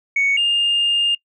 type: tone pair in turn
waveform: sine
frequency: 2225 / 2817 Hz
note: C#7 / F7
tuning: +6 / +14 cents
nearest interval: major third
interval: 408 cents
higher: second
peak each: -13 dBFS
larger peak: neither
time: 0.16-0.37 / 0.37-1.15 s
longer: second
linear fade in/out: 5 ms
effects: noise-tail reverb RT60 0.1 s tail -24 dB re dry + tanh soft clip ceiling -11 dBFS